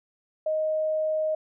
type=tone; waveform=sine; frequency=624 Hz; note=D#5; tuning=5 cents sharp; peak=-23 dBFS; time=0.46-1.35 s; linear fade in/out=5 ms; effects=none

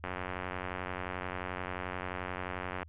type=click train; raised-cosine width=0.5 ms; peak=-21 dBFS; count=256; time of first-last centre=0.04-2.83 s; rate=91.4 Hz; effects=added 80 Hz sine -50 dBFS peak until 2.88 s + resampled to 8000 Hz

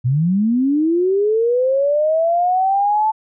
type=linear sweep; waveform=sine; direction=up; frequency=116.8 to 880 Hz; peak=-13 dBFS; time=0.04-3.12 s; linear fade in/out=20 ms; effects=none

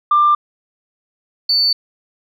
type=tone pair in turn; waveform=sine; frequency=1189 / 4500 Hz; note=D6 / C#8; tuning=+21 / +25 cents; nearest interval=octave + major seventh; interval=2304 cents; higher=second; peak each=-8 / -11 dBFS; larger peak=first; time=0.11-0.35 / 1.49-1.73 s; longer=neither; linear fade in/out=5 ms; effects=tanh soft clip ceiling -5 dBFS

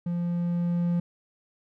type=tone with level ramp; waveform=triangle; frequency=173.3 Hz; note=F3; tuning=13 cents flat; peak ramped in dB=-24 to -20 dBFS; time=0.06-1 s; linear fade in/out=5 ms; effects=none

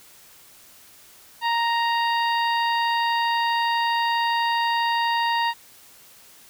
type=harmonic tone; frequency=932.3 Hz; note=A#5; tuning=in tune; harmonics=1 / 2 / 3 / 4 / 5; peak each=-21 / -27 / -31 / -33 / -35 dBFS; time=1.41-5.54 s; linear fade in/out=50 ms; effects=white hiss -50 dBFS RMS until 6.49 s

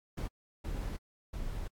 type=noise bursts at uneven times; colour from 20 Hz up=brown; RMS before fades=-37 dBFS; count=3; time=0.17-0.28 / 0.64-0.97 / 1.33-1.68 s; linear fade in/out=10 ms; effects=AAC 64 kbps

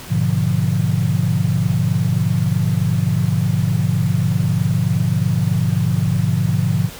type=chord; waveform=sine; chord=G# diminished seventh; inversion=none; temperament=equal; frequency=103.83 / 123.47 / 146.83 / 174.61 Hz; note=G#2 / B2 / D3 / F3; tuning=0 / 0 / 0 / 0 cents; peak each=-20 dBFS; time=0.08-6.9 s; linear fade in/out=50 ms; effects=pink hiss -35 dBFS RMS until 6.99 s

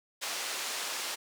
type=band-pass noise; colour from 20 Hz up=white; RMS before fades=-36 dBFS; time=0.21-1.16 s; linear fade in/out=20 ms; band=450 to 6700 Hz; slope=12 dB/octave; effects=none

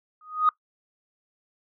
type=tone with exponential growth; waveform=sine; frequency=1244.5 Hz; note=D#6; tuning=in tune; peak=-13 dBFS; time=0.21-0.49 s; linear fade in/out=2 ms; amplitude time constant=60 ms; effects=noise-tail reverb RT60 0.1 s tail -21 dB re dry + tanh soft clip ceiling -9 dBFS

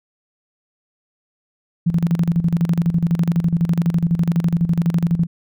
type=tone with tremolo; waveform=sine; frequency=168.9 Hz; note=E3; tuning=42 cents sharp; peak=-12 dBFS; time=1.86-5.27 s; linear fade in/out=10 ms; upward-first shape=square; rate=12 Hz; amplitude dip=75%; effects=none

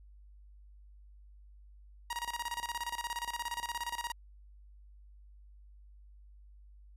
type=tone with tremolo; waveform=sawtooth; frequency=949 Hz; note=A#5; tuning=31 cents sharp; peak=-30 dBFS; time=2.1-4.12 s; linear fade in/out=5 ms; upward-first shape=square; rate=17 Hz; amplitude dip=80%; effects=added 50 Hz sine -53 dBFS peak until 6.96 s + resampled to 32000 Hz

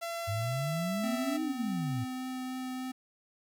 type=tone with pitch glide; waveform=sawtooth; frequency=676 to 662.5 Hz; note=E5 to E5; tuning=+43 to +9 cents; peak=-31 dBFS; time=0.01-1.38 s; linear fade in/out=20 ms; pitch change=-34 cents; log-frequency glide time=0.29-1.05 s
type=exponential two-way sweep; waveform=sine; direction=up then down; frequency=98 to 320 to 107.8 Hz; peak=-31 dBFS; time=0.27-2.05 s; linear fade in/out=20 ms; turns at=1.43 s
type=tone with vibrato; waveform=square; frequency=256.9 Hz; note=C4; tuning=32 cents flat; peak=-36 dBFS; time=1.03-2.92 s; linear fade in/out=10 ms; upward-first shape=triangle; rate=3.4 Hz; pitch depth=8 cents each way
effects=10-bit

